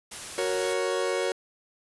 white noise, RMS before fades -38 dBFS, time 0.11-0.74 s, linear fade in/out 10 ms
40% pulse chord, F# major, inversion none, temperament equal, 370 / 466.2 / 554.4 Hz, F#4 / A#4 / C#5, 0 / 0 / 0 cents, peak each -29 dBFS, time 0.38-1.32 s, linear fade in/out 2 ms
effects resampled to 24000 Hz

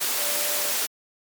sine tone in noise, 587.3 Hz, D5, in tune, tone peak -35 dBFS, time 0.17-0.72 s, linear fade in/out 20 ms, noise white, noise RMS -25 dBFS, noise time 0-0.87 s, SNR -13 dB, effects high-pass 300 Hz 12 dB/octave + MP3 96 kbps

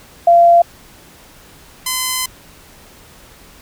sine / 5% pulse tone pair in turn, 687 / 1024.1 Hz, F5 / C6, -29 / -37 cents, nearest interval perfect fifth, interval 692 cents, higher second, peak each -5 dBFS, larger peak neither, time 0.27-0.62 / 1.86-2.26 s, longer second, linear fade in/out 5 ms, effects pink hiss -43 dBFS RMS until 3.61 s

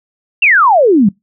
sine exponential sweep, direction down, 2821 to 184.2 Hz, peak -5 dBFS, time 0.42-1.09 s, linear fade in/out 5 ms, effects noise-tail reverb RT60 0.2 s tail -26 dB re dry

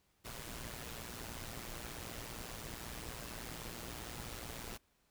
pink noise with amplitude modulation, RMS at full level -43 dBFS, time 0.24-4.78 s, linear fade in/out 20 ms, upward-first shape sine, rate 117 Hz, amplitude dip 70%, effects pink hiss -75 dBFS RMS until 5.1 s

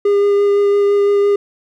triangle tone with vibrato, 405 Hz, G#4, 43 cents flat, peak -8 dBFS, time 0.05-1.36 s, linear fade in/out 5 ms, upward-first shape sine, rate 5.9 Hz, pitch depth 10 cents each way, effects none

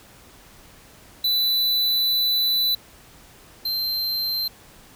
square tone pair in turn, 3986 / 4132 Hz, B7 / C8, +15 / -22 cents, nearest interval minor second, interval 63 cents, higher second, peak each -19 / -23 dBFS, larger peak first, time 1.24-2.75 / 3.65-4.48 s, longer first, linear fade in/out 5 ms, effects pink hiss -49 dBFS RMS until 4.95 s

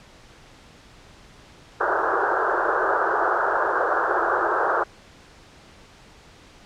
white band-pass noise, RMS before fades -22 dBFS, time 1.8-4.84 s, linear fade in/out 10 ms, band 340 to 1600 Hz, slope 96 dB/octave, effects pink hiss -49 dBFS RMS until 6.65 s + low-pass 6000 Hz 12 dB/octave

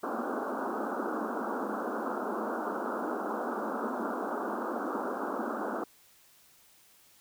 pink band-pass noise, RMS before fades -34 dBFS, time 0.03-5.84 s, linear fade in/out 5 ms, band 210 to 1500 Hz, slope 96 dB/octave, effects white hiss -61 dBFS RMS until 7.2 s

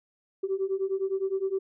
sine beating tone pair, 380 / 389.8 Hz, F#4 / G4, +46 / -10 cents, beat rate 9.8 Hz, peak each -29 / -28 dBFS, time 0.43-1.59 s, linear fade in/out 10 ms, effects tanh soft clip ceiling -19 dBFS

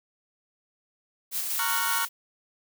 blue noise with tremolo, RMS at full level -29 dBFS, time 1.31-2.09 s, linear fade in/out 50 ms, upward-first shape square, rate 5.2 Hz, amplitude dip 25%
sawtooth chord, Gb major seventh, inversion first, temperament just, 925 / 1110 / 1387.5 / 1480 Hz, Bb5 / Db6 / F6 / Gb6, -14 / +2 / -12 / 0 cents, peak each -28 dBFS, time 1.59-2.05 s, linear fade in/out 2 ms
effects none

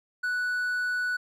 triangle tone, 1480 Hz, F#6, in tune, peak -24 dBFS, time 0.23-1.17 s, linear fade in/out 10 ms, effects none

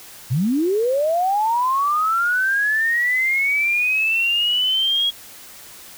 sine linear sweep, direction up, 110 to 3322 Hz, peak -16 dBFS, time 0.3-5.11 s, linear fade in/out 20 ms, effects white hiss -41 dBFS RMS until 5.97 s

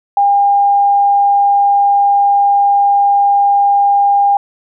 sine tone, 805 Hz, G5, 46 cents sharp, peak -7 dBFS, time 0.17-4.37 s, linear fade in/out 2 ms, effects none

